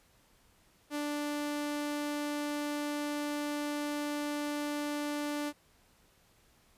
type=tone; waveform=sawtooth; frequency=293.7 Hz; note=D4; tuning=in tune; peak=-29 dBFS; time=0.9-5.53 s; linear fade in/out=50 ms; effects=pink hiss -66 dBFS RMS until 6.77 s + resampled to 32000 Hz